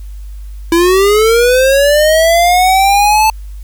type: linear sweep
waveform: square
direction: up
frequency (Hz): 329.6 to 880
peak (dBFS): -7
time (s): 0.72-3.3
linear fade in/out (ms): 2
effects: added 50 Hz sine -24 dBFS peak until 3.63 s + white hiss -49 dBFS RMS until 3.63 s